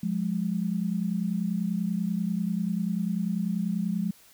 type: tone pair together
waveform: sine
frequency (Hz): 178.37 / 208.6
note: F3 / G#3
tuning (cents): +37 / +8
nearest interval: minor third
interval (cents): 271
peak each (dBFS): -28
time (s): 0.03-4.11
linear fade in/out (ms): 5
effects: white hiss -56 dBFS RMS until 4.33 s